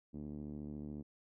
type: tone with low-pass filter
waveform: 5% pulse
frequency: 74 Hz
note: D2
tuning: 14 cents sharp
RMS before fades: -45 dBFS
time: 0.13-1.03 s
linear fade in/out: 20 ms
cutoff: 250 Hz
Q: 2.2
effects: none